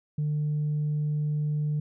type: tone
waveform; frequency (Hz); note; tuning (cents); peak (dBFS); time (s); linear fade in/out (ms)
sine; 150; D3; +37; -23; 0.18-1.8; 5
effects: tanh soft clip ceiling -22 dBFS